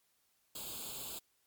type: noise with comb filter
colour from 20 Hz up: white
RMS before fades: -44 dBFS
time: 0.55-1.19 s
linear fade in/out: 5 ms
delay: 0.26 ms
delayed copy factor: +0.9
effects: white hiss -75 dBFS RMS until 1.46 s + MP3 96 kbps